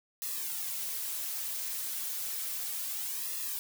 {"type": "noise with flanger", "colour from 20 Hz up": "blue", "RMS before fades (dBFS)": -36, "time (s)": [0.22, 3.59], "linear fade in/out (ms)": 0, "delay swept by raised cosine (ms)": [1.3, 6], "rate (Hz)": 0.32, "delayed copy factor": -0.85, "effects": []}